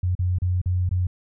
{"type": "tone with dropouts", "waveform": "sine", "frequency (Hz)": 90.5, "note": "F#2", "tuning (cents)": -38, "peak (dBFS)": -19, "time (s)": [0.03, 1.07], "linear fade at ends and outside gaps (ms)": 5, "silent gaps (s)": [[0.152, 0.191], [0.386, 0.419], [0.616, 0.658], [0.892, 0.911]], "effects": []}